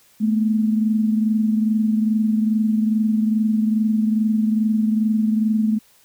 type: tone pair together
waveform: sine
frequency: 216.1 / 238.5 Hz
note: A3 / A#3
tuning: -31 / +40 cents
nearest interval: major second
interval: 171 cents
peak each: -16 / -25 dBFS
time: 0.2-5.79 s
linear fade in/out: 20 ms
effects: white hiss -55 dBFS RMS until 6.04 s